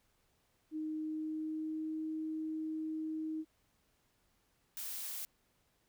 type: tone with pitch glide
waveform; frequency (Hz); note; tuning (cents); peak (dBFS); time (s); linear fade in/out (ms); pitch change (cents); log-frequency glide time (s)
sine; 311.1 to 314.7; D#4 to D#4; 0 to +20; -36; 0.71-3.45; 50; +20; 1-2.02
type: noise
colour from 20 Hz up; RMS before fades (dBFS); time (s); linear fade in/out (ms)
blue; -42; 4.77-5.25; 0
effects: pink hiss -75 dBFS RMS until 5.88 s